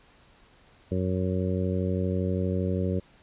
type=harmonic tone; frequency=92.5 Hz; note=F#2; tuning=in tune; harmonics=1 / 2 / 3 / 4 / 5 / 6; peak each=-28 / -29 / -35 / -34 / -34 / -36 dBFS; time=0.91-3 s; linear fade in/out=10 ms; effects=pink hiss -58 dBFS RMS until 3.22 s + resampled to 8000 Hz